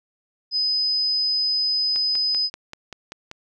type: tone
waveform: sine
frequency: 5020 Hz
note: D#8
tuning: 15 cents sharp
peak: -19 dBFS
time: 0.51-2.5 s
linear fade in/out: 50 ms
type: click train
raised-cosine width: 0.2 ms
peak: -18 dBFS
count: 8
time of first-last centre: 1.96-3.314 s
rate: 5.17 Hz
effects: none

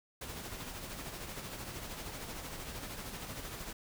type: noise with tremolo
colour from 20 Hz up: pink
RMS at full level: -42 dBFS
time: 0.21-3.73 s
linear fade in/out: 5 ms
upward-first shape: sine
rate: 13 Hz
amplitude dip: 40%
effects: none

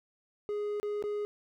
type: tone with dropouts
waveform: triangle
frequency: 415.3 Hz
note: G#4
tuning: in tune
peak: -29 dBFS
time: 0.49-1.25 s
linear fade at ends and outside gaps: 0 ms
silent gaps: 0.799-0.83 / 1.025-1.039 s
effects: none

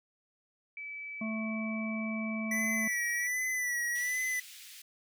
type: tone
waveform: sine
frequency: 2302 Hz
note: D7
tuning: 35 cents flat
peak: -39 dBFS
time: 0.77-3.27 s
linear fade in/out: 2 ms
type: harmonic tone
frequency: 219.7 Hz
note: A3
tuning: 2 cents flat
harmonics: 1 / 3 / 5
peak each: -33 / -43 / -47 dBFS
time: 1.21-2.88 s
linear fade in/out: 5 ms
type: tone with vibrato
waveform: square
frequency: 1967 Hz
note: B6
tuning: 7 cents flat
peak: -31 dBFS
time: 2.51-4.4 s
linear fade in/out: 5 ms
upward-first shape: sine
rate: 1.3 Hz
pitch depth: 53 cents each way
type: high-pass noise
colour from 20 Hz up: pink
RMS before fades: -50 dBFS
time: 3.95-4.82 s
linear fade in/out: 5 ms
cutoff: 2200 Hz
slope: 24 dB/octave
effects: none

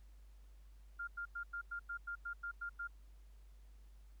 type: tone bursts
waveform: sine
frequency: 1400 Hz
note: F6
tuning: 4 cents sharp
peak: -40 dBFS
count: 11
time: 0.99-2.875 s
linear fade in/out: 10 ms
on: 85 ms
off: 95 ms
effects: added 50 Hz sine -56 dBFS peak until 4.2 s + pink hiss -75 dBFS RMS until 4.2 s

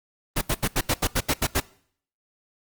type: noise bursts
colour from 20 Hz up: pink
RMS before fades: -22 dBFS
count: 10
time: 0.36-1.603 s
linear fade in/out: 10 ms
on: 55 ms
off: 77 ms
effects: noise-tail reverb RT60 0.6 s tail -22 dB re dry + Opus 24 kbps

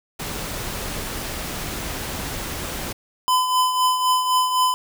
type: noise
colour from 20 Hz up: pink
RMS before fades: -29 dBFS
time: 0.19-2.93 s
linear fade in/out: 10 ms
type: tone with tremolo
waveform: square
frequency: 1012 Hz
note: B5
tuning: 42 cents sharp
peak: -15 dBFS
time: 3.28-4.74 s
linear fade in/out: 0 ms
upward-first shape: triangle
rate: 3.9 Hz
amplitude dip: 60%
effects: none

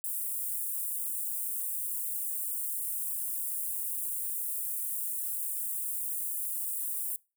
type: high-pass noise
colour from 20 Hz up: white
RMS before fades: -34 dBFS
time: 0.04-7.16 s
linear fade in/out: 0 ms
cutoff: 8500 Hz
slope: 48 dB/octave
effects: noise-tail reverb RT60 0.3 s tail -24 dB re dry

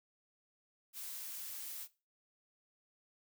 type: noise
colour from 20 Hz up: blue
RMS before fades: -45 dBFS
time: 0.93-1.88 s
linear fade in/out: 50 ms
effects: noise-tail reverb RT60 0.3 s tail -18 dB re dry

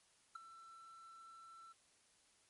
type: tone with ADSR envelope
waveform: triangle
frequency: 1339 Hz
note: E6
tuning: 27 cents sharp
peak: -40 dBFS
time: 0.35-1.73 s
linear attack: 8 ms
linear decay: 8 ms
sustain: -14 dB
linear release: 14 ms
effects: white hiss -72 dBFS RMS until 2.49 s + MP3 48 kbps

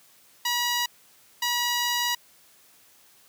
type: tone pair in turn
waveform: 10% pulse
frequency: 965 / 965 Hz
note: B5 / B5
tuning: -40 / -40 cents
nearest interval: unison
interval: 0 cents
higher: neither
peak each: -15 dBFS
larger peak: neither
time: 0.45-0.86 / 1.42-2.15 s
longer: second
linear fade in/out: 5 ms
effects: white hiss -57 dBFS RMS until 3.28 s + high-pass 80 Hz 12 dB/octave

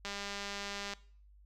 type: click train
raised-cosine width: 0.2 ms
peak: -23 dBFS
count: 179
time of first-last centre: 0.05-0.936 s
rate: 201 Hz
effects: noise-tail reverb RT60 0.5 s tail -20 dB re dry + added 50 Hz sine -57 dBFS peak until 1.45 s

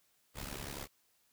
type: noise with amplitude modulation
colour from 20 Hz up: pink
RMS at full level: -40 dBFS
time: 0.34-0.88 s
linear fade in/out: 50 ms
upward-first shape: sine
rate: 70.3 Hz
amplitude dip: 80%
effects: white hiss -73 dBFS RMS until 1.32 s

